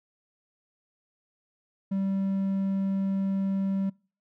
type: tone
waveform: triangle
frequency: 194.2 Hz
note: G3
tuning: 16 cents flat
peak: -23 dBFS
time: 1.91-3.9 s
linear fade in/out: 10 ms
effects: noise-tail reverb RT60 0.4 s tail -26 dB re dry